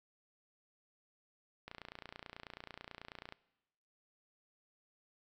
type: click train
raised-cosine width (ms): 0.3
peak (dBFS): -30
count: 49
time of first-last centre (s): 1.68-3.324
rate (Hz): 29.2
effects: noise-tail reverb RT60 1.0 s tail -21 dB re dry